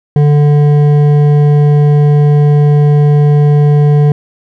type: tone with hard clipping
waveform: sine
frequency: 146.83 Hz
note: D3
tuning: in tune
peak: -6 dBFS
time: 0.16-4.12 s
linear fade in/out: 2 ms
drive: 9 dB
effects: none